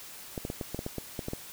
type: clicks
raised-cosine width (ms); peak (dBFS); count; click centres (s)
2; -20; 11; 0.378 / 0.451 / 0.501 / 0.612 / 0.746 / 0.791 / 0.864 / 0.983 / 1.192 / 1.284 / 1.334
effects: white hiss -46 dBFS RMS until 1.52 s